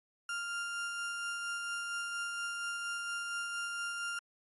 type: tone with tremolo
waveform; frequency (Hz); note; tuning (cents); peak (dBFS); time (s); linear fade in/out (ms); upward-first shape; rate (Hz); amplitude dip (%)
35% pulse; 1396.9; F6; 0; -33; 0.29-4.19; 2; sine; 4.3; 25
effects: AAC 32 kbps